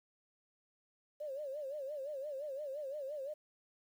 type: tone with vibrato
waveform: sine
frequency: 567 Hz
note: C#5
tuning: 39 cents sharp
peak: -39 dBFS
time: 1.2-3.34 s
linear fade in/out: 10 ms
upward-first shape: sine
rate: 5.8 Hz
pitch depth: 130 cents each way
effects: 11-bit